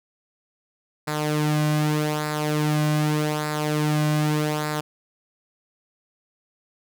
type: tone with flanger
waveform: sawtooth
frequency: 151.4 Hz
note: D#3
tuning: 47 cents flat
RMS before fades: -23 dBFS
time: 1.07-4.81 s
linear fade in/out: 10 ms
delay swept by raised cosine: 0.32 to 2.32 ms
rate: 0.83 Hz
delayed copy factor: -0.6
effects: none